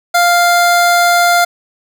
25% pulse tone, 698.5 Hz, F5, in tune, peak -4 dBFS, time 0.14-1.45 s, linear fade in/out 10 ms, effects none

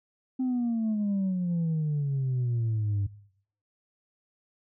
sine exponential sweep, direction down, 261.6 to 97.7 Hz, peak -23 dBFS, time 0.39-3.07 s, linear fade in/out 10 ms, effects noise-tail reverb RT60 0.6 s tail -19 dB re dry + tanh soft clip ceiling -23 dBFS

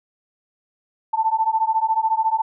sine beating tone pair, 880 / 894 Hz, A5 / A5, 0 / +27 cents, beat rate 14 Hz, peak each -20 dBFS, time 1.13-2.42 s, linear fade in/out 10 ms, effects none

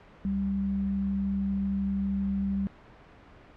sine tone pair together, 68.9 / 196.35 Hz, C#2 / G3, -10 / +3 cents, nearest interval octave + tritone, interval 1813 cents, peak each -37 / -26 dBFS, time 0.25-2.67 s, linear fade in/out 0 ms, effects pink hiss -52 dBFS RMS until 3.56 s + low-pass 2000 Hz 12 dB/octave

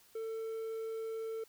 triangle tone, 447 Hz, A4, 27 cents sharp, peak -35 dBFS, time 0.15-1.44 s, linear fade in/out 5 ms, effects white hiss -64 dBFS RMS until 1.48 s

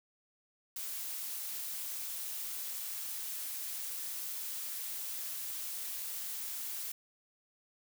blue noise, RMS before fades -40 dBFS, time 0.76-6.92 s, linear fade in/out 5 ms, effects none

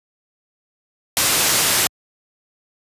white low-pass noise, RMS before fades -17 dBFS, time 1.17-1.87 s, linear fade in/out 0 ms, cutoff 12000 Hz, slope 12 dB/octave, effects high-pass 60 Hz 12 dB/octave + resampled to 32000 Hz

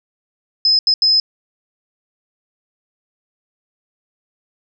sine tone bursts at uneven times, 5100 Hz, D#8, 42 cents sharp, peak -10 dBFS, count 3, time 0.65-0.79 / 0.87-0.94 / 1.02-1.2 s, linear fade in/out 2 ms, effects none

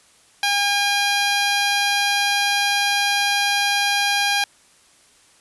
10% pulse tone, 809 Hz, G#5, 46 cents flat, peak -9 dBFS, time 0.43-4.44 s, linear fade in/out 2 ms, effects white hiss -54 dBFS RMS until 5.4 s + resampled to 24000 Hz

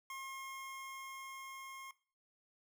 25% pulse tone with level ramp, 1073 Hz, C6, 43 cents sharp, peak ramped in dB -40 to -44 dBFS, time 0.1-1.91 s, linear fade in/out 2 ms, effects noise-tail reverb RT60 0.4 s tail -18 dB re dry

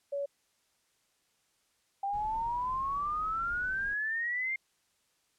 sine tone, 564 Hz, C#5, 30 cents sharp, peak -31 dBFS, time 0.12-0.26 s, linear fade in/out 10 ms
sine exponential sweep, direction up, 784 to 2132 Hz, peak -30 dBFS, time 2.03-4.56 s, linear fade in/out 5 ms
brown noise, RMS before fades -48 dBFS, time 2.13-3.94 s, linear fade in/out 5 ms
effects white hiss -73 dBFS RMS until 5.38 s + low-pass 10000 Hz 12 dB/octave

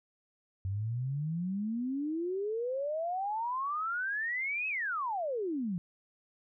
sine exponential two-way sweep, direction up then down, 93.3 to 2600 to 166.8 Hz, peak -31 dBFS, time 0.65-5.78 s, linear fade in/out 0 ms, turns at 4.68 s, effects none

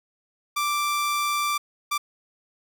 sawtooth tone bursts at uneven times, 1174.7 Hz, D6, in tune, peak -19 dBFS, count 2, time 0.56-1.58 / 1.91-1.98 s, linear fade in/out 10 ms, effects none

